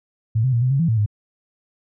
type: tone with pitch steps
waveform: sine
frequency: 111.6 / 130.3 / 117.5 / 127.4 / 136.9 / 166.6 / 112.8 / 104.5 Hz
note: A2 / C3 / A#2 / C3 / C#3 / E3 / A2 / G#2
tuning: +25 / -7 / +14 / -46 / -21 / +19 / +44 / +11 cents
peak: -15 dBFS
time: 0.35-1.062 s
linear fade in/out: 10 ms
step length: 89 ms
effects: none